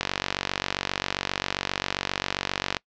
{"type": "click train", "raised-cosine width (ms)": 0.2, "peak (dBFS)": -6, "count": 132, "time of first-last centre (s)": [0.01, 2.768], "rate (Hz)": 47.5, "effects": ["noise-tail reverb RT60 0.1 s tail -25 dB re dry", "low-pass 5000 Hz 12 dB/octave"]}